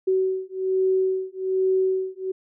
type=beating tone pair; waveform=sine; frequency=376.7 / 377.9 Hz; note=F#4 / F#4; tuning=+31 / +37 cents; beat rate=1.2 Hz; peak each=-23 dBFS; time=0.07-2.32 s; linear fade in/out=10 ms; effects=none